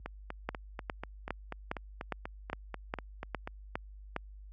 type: two click trains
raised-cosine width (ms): 0.5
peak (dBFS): -23 / -18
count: 15 / 10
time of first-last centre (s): 0.06-3.475 / 0.49-4.163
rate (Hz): 4.1 / 2.45
effects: added 50 Hz sine -38 dBFS peak until 4.52 s + high-pass 80 Hz 12 dB/octave